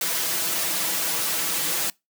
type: noise with comb filter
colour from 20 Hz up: white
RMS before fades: -25 dBFS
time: 0.01-1.9 s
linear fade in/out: 2 ms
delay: 6.1 ms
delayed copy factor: +0.7
effects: noise-tail reverb RT60 0.2 s tail -24 dB re dry + high-pass 150 Hz 12 dB/octave